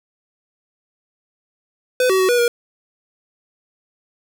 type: tone with pitch steps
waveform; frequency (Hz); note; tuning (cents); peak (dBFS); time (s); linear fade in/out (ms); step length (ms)
square; 504 / 378.8 / 374.5 / 485.2 / 476; B4 / F#4 / F#4 / B4 / A#4; +35 / +41 / +21 / -31 / +36; -14; 2-2.48; 2; 96
effects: none